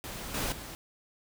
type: noise with level steps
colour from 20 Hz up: pink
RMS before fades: -40 / -32 / -43 dBFS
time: 0.04-0.75 s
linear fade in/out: 0 ms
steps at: 0.34 / 0.52 s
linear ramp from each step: 5 ms
effects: none